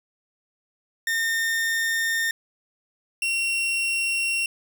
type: tone pair in turn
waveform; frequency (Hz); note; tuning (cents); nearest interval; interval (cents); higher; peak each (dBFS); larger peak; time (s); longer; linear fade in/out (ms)
40% pulse; 1821 / 2737; A#6 / F7; -41 / -36; perfect fifth; 705; second; -21; neither; 1.07-2.31 / 3.22-4.46; neither; 2
effects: none